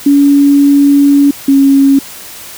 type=tone pair in turn; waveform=sine; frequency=283.1 / 274.9 Hz; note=C#4 / C#4; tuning=+37 / -14 cents; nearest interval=minor second; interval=51 cents; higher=first; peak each=-3 dBFS; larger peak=neither; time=0.06-1.31 / 1.48-1.99 s; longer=first; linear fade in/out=5 ms; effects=white hiss -29 dBFS RMS until 2.57 s